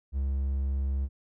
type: tone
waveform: triangle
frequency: 68 Hz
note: C#2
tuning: 33 cents flat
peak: -24 dBFS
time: 0.12-1.09 s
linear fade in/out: 50 ms
effects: none